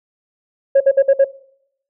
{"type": "tone bursts", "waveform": "sine", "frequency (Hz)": 547, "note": "C#5", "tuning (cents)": -23, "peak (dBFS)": -5, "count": 5, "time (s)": [0.75, 1.246], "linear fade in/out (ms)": 10, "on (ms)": 56, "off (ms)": 54, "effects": ["noise-tail reverb RT60 0.7 s tail -20 dB re dry", "tanh soft clip ceiling -5 dBFS"]}